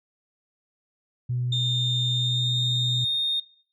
sine tone, 123.47 Hz, B2, in tune, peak -23 dBFS, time 1.29-3.05 s, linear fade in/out 10 ms
sine tone with pitch glide, 3633 to 3677 Hz, A#7 to A#7, -45 to -24 cents, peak -22 dBFS, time 1.52-3.4 s, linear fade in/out 5 ms, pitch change +21 cents, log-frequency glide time 2.12-2.54 s
effects noise-tail reverb RT60 0.5 s tail -19 dB re dry + tanh soft clip ceiling -18 dBFS

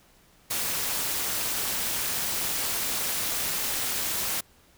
white noise with amplitude modulation, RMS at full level -26 dBFS, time 0.5-4.41 s, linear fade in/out 10 ms, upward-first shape sine, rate 278 Hz, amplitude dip 60%, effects pink hiss -59 dBFS RMS until 4.77 s

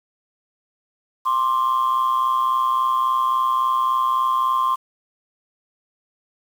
sine tone pair together, 1051.1 / 1174.7 Hz, C6 / D6, +8 / 0 cents, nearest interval major second, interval 192 cents, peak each -16 / -22 dBFS, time 1.25-4.76 s, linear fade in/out 20 ms, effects tanh soft clip ceiling -13 dBFS + 7-bit

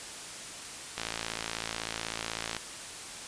click train, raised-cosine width 0.2 ms, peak -15 dBFS, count 90, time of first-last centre 0.98-2.566 s, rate 56.1 Hz, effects white hiss -42 dBFS RMS until 3.27 s + resampled to 22050 Hz

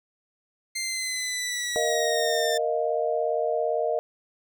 15% pulse linear sweep, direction down, 2100 to 1783 Hz, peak -21 dBFS, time 0.75-2.58 s, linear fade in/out 10 ms
sine chord, Bb suspended fourth, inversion none, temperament just, 466.2 / 621.6 / 699.2 Hz, Bb4 / Eb5 / F5, 0 / -2 / +2 cents, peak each -27 / -26 / -29 dBFS, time 1.76-3.99 s, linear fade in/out 0 ms
effects none

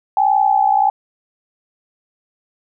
sine tone pair together, 787 / 848.3 Hz, G5 / G#5, +7 / +36 cents, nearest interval minor second, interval 129 cents, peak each -14 dBFS, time 0.17-0.9 s, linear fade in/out 2 ms, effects none

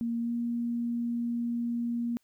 sine tone with pitch glide, 233.1 to 236.4 Hz, A#3 to A#3, 0 to +24 cents, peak -28 dBFS, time 0.01-2.17 s, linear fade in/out 0 ms, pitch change +24 cents, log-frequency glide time 0.2-0.32 s, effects white hiss -73 dBFS RMS until 2.23 s

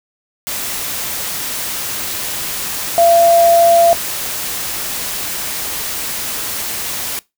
sine tone in noise, 680 Hz, F5, 46 cents flat, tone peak -7 dBFS, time 2.98-3.93 s, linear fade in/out 0 ms, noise white, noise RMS -22 dBFS, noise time 0.47-7.19 s, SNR +12 dB, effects noise-tail reverb RT60 0.2 s tail -21 dB re dry

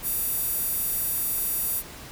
square tone with high-pass filter, 523.3 Hz, C5, in tune, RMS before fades -27 dBFS, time 0.02-1.83 s, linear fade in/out 50 ms, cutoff 12000 Hz, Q 2.2, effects pink hiss -42 dBFS RMS until 2.11 s

